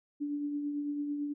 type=tone with tremolo; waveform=sine; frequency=290.7 Hz; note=D4; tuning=18 cents flat; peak=-30 dBFS; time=0.2-1.34 s; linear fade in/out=20 ms; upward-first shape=triangle; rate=9 Hz; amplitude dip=40%; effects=none